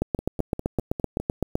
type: two click trains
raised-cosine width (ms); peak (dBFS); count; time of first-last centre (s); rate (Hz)
2; -9 / -16; 13 / 6; 0.02-1.555 / 0.19-1.2; 7.82 / 4.95
effects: 7-bit